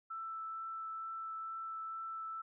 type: tone with vibrato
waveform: sine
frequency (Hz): 1324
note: E6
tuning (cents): +7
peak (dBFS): -40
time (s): 0.1-2.42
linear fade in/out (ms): 10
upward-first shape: triangle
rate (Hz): 2.2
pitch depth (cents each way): 9
effects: none